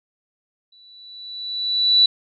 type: tone with exponential growth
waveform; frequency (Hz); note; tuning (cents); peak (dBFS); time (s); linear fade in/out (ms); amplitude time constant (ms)
sine; 3954; B7; +1; -9; 0.72-2.06; 5; 290
effects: none